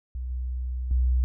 sine tone with level steps, 62.6 Hz, B1, 24 cents sharp, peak -29 / -27 / -19 dBFS, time 0.15-1.24 s, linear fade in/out 0 ms, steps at 0.3 / 0.91 s, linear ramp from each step 2 ms, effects none

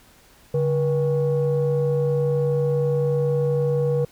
sine tone pair together, 143.1 / 481.3 Hz, D3 / B4, -45 / -45 cents, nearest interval octave + major sixth, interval 2100 cents, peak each -20 / -19 dBFS, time 0.54-4.05 s, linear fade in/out 5 ms, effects tanh soft clip ceiling -14 dBFS + pink hiss -53 dBFS RMS until 4.11 s

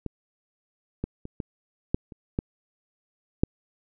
clicks, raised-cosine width 3 ms, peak -18 / -15 / -24 / -18 / -9 / -29 / -12 / -6 dBFS, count 8, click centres 0.063 / 1.04 / 1.254 / 1.402 / 1.945 / 2.122 / 2.389 / 3.435 s, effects none

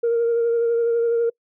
sine tone with vibrato, 466.2 Hz, A#4, in tune, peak -15 dBFS, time 0.03-1.3 s, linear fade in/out 10 ms, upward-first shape sine, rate 12 Hz, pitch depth 19 cents each way, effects noise-tail reverb RT60 0.1 s tail -26 dB re dry + tanh soft clip ceiling -14 dBFS

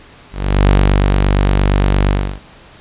sawtooth tone with ADSR envelope, 48.64 Hz, G1, 13 cents flat, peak -3 dBFS, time 0.31-2.4 s, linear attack 360 ms, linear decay 380 ms, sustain -3 dB, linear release 320 ms, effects pink hiss -41 dBFS RMS until 2.8 s + resampled to 8000 Hz

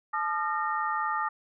sine tone cluster, 868 / 1212 / 1376 / 1843 Hz, A5 / D#6 / F6 / A#6, -24 / -46 / -26 / -20 cents, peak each -32 / -29 / -36 / -36 dBFS, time 0.13-1.29 s, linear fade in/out 10 ms, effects none

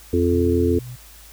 harmonic tone, 86.8 Hz, F2, 10 cents flat, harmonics 1 / 3 / 4 / 5, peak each -21 / -21 / -21 / -21 dBFS, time 0.13-0.79 s, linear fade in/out 5 ms
sine tone with tremolo, 123.5 Hz, B2, in tune, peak -31 dBFS, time 0.32-0.96 s, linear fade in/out 10 ms, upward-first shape sine, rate 7.3 Hz, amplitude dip 25%
effects added 54 Hz sine -46 dBFS peak until 1.32 s + white hiss -46 dBFS RMS until 1.32 s

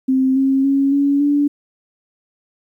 sine tone with pitch steps, 262.5 / 268.8 / 275.2 / 281.8 / 288.6 Hz, C4 / C4 / C#4 / C#4 / D4, +6 / +47 / -12 / +29 / -30 cents, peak -12 dBFS, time 0.08-1.48 s, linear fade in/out 10 ms, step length 280 ms, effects 9-bit

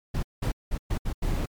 brown noise bursts at uneven times, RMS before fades -26 dBFS, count 6, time 0.14-0.23 / 0.42-0.52 / 0.71-0.78 / 0.9-0.98 / 1.05-1.13 / 1.22-1.46 s, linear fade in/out 10 ms, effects MP3 96 kbps

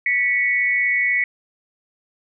sine tone pair together, 1958.6 / 2222 Hz, B6 / C#7, -15 / +4 cents, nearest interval major second, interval 219 cents, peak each -19 dBFS, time 0.06-1.24 s, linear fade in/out 2 ms, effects none

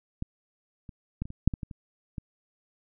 clicks, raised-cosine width 5 ms, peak -19 / -30 / -18 / -27 / -27 / -6 / -19 / -22 / -28 / -22 dBFS, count 10, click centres 0.224 / 0.892 / 1.22 / 1.255 / 1.304 / 1.476 / 1.538 / 1.632 / 1.712 / 2.182 s, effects none

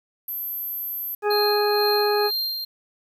sine tone, 12270 Hz, G9, 38 cents flat, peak -27 dBFS, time 0.28-1.15 s, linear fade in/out 5 ms
harmonic tone, 415.3 Hz, G#4, in tune, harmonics 1 / 2 / 3 / 4 / 6, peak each -20 / -25 / -30 / -31 / -37 dBFS, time 1.22-2.31 s, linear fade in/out 50 ms
square tone with tremolo, 4186 Hz, C8, in tune, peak -23 dBFS, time 1.3-2.65 s, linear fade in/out 10 ms, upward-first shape sine, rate 2.1 Hz, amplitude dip 45%
effects 9-bit

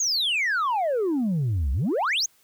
sine exponential two-way sweep, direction down then up, 6840 to 61.1 to 6840 Hz, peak -19 dBFS, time 0-2.26 s, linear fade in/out 5 ms, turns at 1.72 s, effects tanh soft clip ceiling -20 dBFS + white hiss -61 dBFS RMS until 2.43 s

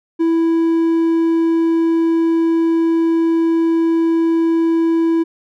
triangle tone, 329.9 Hz, E4, 1 cent sharp, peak -10 dBFS, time 0.19-5.24 s, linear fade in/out 20 ms, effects none

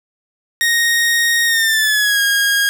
sawtooth tone with pitch glide, 1864.7 to 1632.7 Hz, A#6 to G#6, 0 to -30 cents, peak -9 dBFS, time 0.61-2.69 s, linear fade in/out 0 ms, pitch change -230 cents, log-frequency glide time 1.46-2.21 s, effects 7-bit

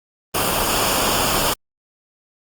pink noise with comb filter, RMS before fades -19 dBFS, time 0.34-1.54 s, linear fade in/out 10 ms, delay 0.5 ms, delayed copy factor -0.6, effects Opus 32 kbps

